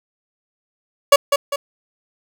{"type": "tone with echo", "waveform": "30% pulse", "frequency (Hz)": 566, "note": "C#5", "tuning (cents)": 36, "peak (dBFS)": -3, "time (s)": [1.12, 1.16], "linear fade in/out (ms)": 5, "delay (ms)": 200, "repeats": 2, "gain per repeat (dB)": -7, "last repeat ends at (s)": 1.56, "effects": []}